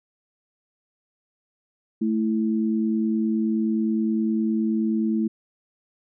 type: tone pair together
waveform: sine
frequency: 220 / 329.6 Hz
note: A3 / E4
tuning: 0 / 0 cents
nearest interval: perfect fifth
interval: 700 cents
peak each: -21 / -26 dBFS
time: 2.01-5.28 s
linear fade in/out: 10 ms
effects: none